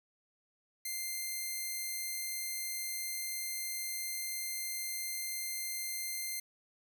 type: tone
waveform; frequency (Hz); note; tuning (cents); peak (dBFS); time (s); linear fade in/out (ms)
5% pulse; 2093; C7; 0; -26; 0.85-6.4; 5
effects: none